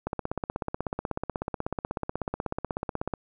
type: click train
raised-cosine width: 1 ms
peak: -15 dBFS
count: 51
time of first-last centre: 0.07-3.137 s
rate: 16.3 Hz
effects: none